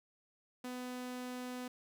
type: tone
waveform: sawtooth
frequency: 250 Hz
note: B3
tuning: 21 cents sharp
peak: -37 dBFS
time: 0.64-1.68 s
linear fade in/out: 5 ms
effects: none